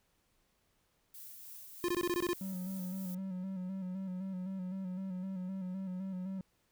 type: noise with tremolo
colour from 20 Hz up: violet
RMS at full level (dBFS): -49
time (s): 1.14-3.15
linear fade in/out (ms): 5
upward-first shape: triangle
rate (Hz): 3.2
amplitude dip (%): 30
type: tone bursts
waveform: square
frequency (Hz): 351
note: F4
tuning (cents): +9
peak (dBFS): -31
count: 8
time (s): 1.84-2.332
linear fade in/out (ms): 0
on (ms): 44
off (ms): 20
type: tone with vibrato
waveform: triangle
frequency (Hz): 187.1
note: F#3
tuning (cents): +20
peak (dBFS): -35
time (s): 2.41-6.41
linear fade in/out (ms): 2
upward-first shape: square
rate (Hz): 3.9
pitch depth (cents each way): 42
effects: pink hiss -75 dBFS RMS until 6.71 s